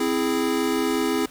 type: chord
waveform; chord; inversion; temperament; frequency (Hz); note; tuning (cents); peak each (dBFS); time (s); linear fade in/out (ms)
square; C augmented; none; equal; 261.6 / 329.6 / 415.3; C4 / E4 / G#4; 0 / 0 / 0; -26; 0-1.26; 5
effects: pink hiss -47 dBFS RMS until 1.3 s